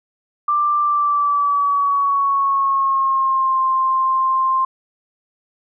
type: tone with pitch glide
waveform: sine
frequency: 1181 to 1052.2 Hz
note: D6 to C6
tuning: +9 to +9 cents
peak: -14 dBFS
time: 0.48-4.65 s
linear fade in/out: 5 ms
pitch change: -200 cents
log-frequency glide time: 0.8-3.61 s
effects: none

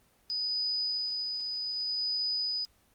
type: tone with tremolo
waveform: sine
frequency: 4978 Hz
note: D#8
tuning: in tune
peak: -28 dBFS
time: 0.3-2.65 s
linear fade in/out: 0 ms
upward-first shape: sine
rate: 0.64 Hz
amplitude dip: 35%
effects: pink hiss -66 dBFS RMS until 2.94 s + Opus 24 kbps

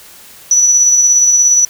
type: tone with tremolo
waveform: sine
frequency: 5920 Hz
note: F#8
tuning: in tune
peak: -5 dBFS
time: 0.51-1.65 s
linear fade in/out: 2 ms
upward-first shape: square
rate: 17 Hz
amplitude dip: 25%
effects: white hiss -38 dBFS RMS until 1.69 s

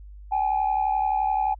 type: tone pair together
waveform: sine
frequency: 774 / 845.6 Hz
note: G5 / G#5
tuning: -22 / +31 cents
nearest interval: major second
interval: 153 cents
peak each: -23 / -22 dBFS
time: 0.31-1.55 s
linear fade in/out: 20 ms
effects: tanh soft clip ceiling -15 dBFS + added 50 Hz sine -40 dBFS peak until 1.59 s

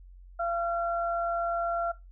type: tone pair together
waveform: sine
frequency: 684 / 1368 Hz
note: F5 / F6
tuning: -36 / -36 cents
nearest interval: octave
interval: 1200 cents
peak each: -29 / -31 dBFS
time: 0.39-1.92 s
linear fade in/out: 10 ms
effects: noise-tail reverb RT60 0.2 s tail -17 dB re dry + added 45 Hz sine -47 dBFS peak until 2.11 s

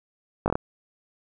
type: slowing click train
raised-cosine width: 1 ms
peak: -9 dBFS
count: 5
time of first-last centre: 0.46-0.555 s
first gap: 19 ms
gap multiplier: 1.15
effects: none

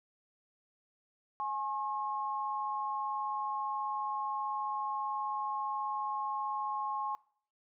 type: tone pair together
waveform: sine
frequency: 840 / 1078.5 Hz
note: G#5 / C#6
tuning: +19 / -48 cents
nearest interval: major third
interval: 433 cents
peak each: -36 / -35 dBFS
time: 1.4-7.15 s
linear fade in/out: 0 ms
effects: noise-tail reverb RT60 0.5 s tail -21 dB re dry

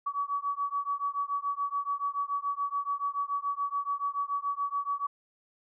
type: beating tone pair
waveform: sine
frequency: 1133 / 1140 Hz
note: C#6 / C#6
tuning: +37 / +48 cents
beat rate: 7 Hz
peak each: -32 / -32 dBFS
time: 0.06-5.07 s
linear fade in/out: 10 ms
effects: none

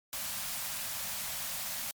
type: band-stop noise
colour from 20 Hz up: white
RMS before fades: -37 dBFS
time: 0.13-1.91 s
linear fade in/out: 0 ms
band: 260 to 520 Hz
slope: 96 dB/octave
effects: MP3 96 kbps

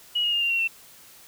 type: tone with pitch steps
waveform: sine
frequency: 2907 / 2864 / 2821 / 2779 / 2738 / 2697 Hz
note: F#7 / F7 / F7 / F7 / F7 / E7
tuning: -31 / +43 / +17 / -9 / -35 / +39 cents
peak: -21 dBFS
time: 0.15-0.678 s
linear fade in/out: 10 ms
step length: 88 ms
effects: white hiss -50 dBFS RMS until 1.27 s

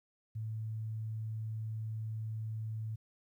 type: tone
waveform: sine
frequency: 110 Hz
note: A2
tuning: in tune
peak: -36 dBFS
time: 0.35-2.96 s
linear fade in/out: 10 ms
effects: 12-bit

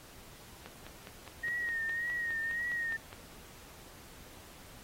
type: click train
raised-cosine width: 0.3 ms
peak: -30 dBFS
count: 13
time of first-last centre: 0.66-3.129 s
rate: 4.86 Hz
type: tone with vibrato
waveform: sine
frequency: 1864.7 Hz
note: A#6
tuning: in tune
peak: -32 dBFS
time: 1.43-2.97 s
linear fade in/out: 10 ms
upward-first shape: triangle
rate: 1.8 Hz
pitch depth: 64 cents each way
effects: pink hiss -54 dBFS RMS until 4.83 s + AAC 48 kbps

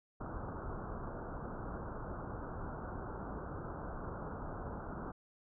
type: low-pass noise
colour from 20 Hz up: pink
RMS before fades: -43 dBFS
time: 0.2-5.12 s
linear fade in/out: 10 ms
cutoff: 1500 Hz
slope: 96 dB/octave
effects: none

